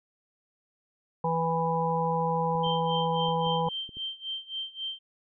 harmonic tone, 164.81 Hz, E3, in tune, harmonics 1 / 3 / 5 / 6, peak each -30 / -30 / -30 / -30 dBFS, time 1.24-3.69 s, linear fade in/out 5 ms
clicks, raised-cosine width 3 ms, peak -35 dBFS, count 7, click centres 2.552 / 2.668 / 3.285 / 3.469 / 3.668 / 3.892 / 3.97 s
sine tone with tremolo, 3136 Hz, G7, in tune, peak -30 dBFS, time 2.63-4.99 s, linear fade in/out 10 ms, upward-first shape sine, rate 3.7 Hz, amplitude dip 90%
effects none

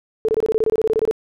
sine tone bursts, 440 Hz, A4, in tune, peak -14 dBFS, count 15, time 0.25-1.111 s, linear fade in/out 0 ms, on 35 ms, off 24 ms, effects none

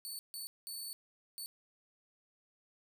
15% pulse tone bursts at uneven times, 4481 Hz, C#8, 18 cents sharp, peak -35 dBFS, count 4, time 0.05-0.19 / 0.34-0.47 / 0.67-0.93 / 1.38-1.46 s, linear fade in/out 0 ms, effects none

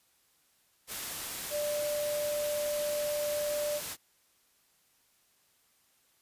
sine tone in noise, 592 Hz, D5, 14 cents sharp, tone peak -30 dBFS, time 1.5-3.81 s, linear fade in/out 50 ms, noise white, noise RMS -38 dBFS, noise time 0.87-3.97 s, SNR +5 dB, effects white hiss -69 dBFS RMS until 6.21 s + resampled to 32000 Hz

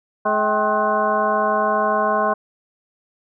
harmonic tone with a mistuned harmonic, 212.6 Hz, G#3, 41 cents sharp, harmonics 1 / 2 / 3 / 4 / 5 / 6 / 7, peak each -28 / -26 / -21 / -24 / -20 / -32 / -27 dBFS, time 0.25-2.34 s, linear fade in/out 10 ms, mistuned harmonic 4, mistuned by -140 cents, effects none

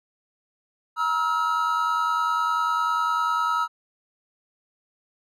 triangle tone cluster, 951 / 1294 / 1384 Hz, A#5 / E6 / F6, +34 / -32 / -16 cents, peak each -25 / -21 / -28 dBFS, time 0.96-3.68 s, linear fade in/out 50 ms, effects none

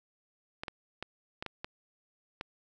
clicks, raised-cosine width 0.3 ms, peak -21 dBFS, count 7, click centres 0.635 / 0.682 / 1.026 / 1.425 / 1.463 / 1.645 / 2.411 s, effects none

